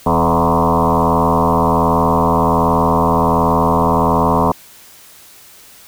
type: tone with frequency modulation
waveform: sine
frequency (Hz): 589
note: D5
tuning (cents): +5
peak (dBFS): -10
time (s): 0.06-4.52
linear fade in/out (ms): 5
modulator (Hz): 81.3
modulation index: 6.2
effects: white hiss -42 dBFS RMS until 5.87 s

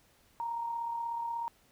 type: tone with amplitude modulation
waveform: sine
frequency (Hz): 932.3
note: A#5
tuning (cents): 0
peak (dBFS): -31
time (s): 0.4-1.48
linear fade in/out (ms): 0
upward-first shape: sine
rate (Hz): 36.5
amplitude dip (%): 40
effects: pink hiss -66 dBFS RMS until 1.71 s

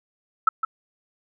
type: tone with echo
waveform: sine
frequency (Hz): 1313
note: E6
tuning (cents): -7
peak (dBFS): -12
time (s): 0.47-0.49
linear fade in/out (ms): 5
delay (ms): 160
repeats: 1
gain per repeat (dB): -8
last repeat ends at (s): 0.65
effects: none

